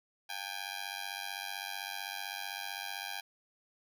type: tone with amplitude modulation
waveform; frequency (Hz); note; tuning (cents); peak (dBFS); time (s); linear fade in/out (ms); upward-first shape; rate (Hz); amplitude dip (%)
10% pulse; 804; G5; +44; -26; 0.29-3.21; 10; sine; 95.7; 100
effects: none